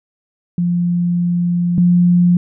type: tone pair in turn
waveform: sine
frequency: 174.61 / 176.13 Hz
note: F3 / F3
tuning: 0 / +15 cents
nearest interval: unison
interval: 15 cents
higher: second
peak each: -13 / -8 dBFS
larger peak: second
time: 0.58-1.78 / 1.78-2.37 s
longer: first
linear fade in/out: 2 ms
effects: none